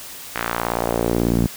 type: tone with band-pass filter sweep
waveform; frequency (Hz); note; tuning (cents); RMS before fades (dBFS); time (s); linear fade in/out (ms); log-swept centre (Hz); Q
sawtooth; 58.27; A#1; 0; -21; 0.35-1.47; 10; 1800 to 200; 1.4
effects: white hiss -36 dBFS RMS until 1.56 s